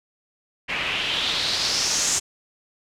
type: noise with low-pass filter sweep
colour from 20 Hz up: white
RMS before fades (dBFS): -24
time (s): 0.68-2.2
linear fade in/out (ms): 20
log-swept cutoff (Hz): 2300 to 7300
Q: 3.5
effects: none